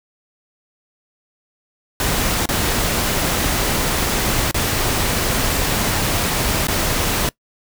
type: noise with dropouts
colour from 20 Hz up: pink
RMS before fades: -19 dBFS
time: 2-7.29 s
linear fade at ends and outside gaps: 1 ms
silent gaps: 2.457-2.489 / 4.512-4.544 / 6.67-6.683 s
effects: noise-tail reverb RT60 0.1 s tail -22 dB re dry